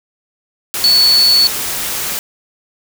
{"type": "tone in noise", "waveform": "sine", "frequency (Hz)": 4435, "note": "C#8", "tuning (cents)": 0, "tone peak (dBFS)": -7, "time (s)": [0.84, 1.47], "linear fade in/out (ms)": 0, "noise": "white", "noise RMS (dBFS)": -20, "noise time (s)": [0.74, 2.19], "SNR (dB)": 10, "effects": []}